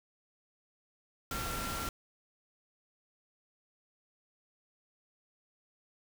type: tone in noise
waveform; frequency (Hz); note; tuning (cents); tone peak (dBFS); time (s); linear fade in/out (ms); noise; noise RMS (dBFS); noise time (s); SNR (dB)
sine; 1367; F6; -37; -40; 1.31-1.89; 2; pink; -38; 1.31-1.89; -5
effects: none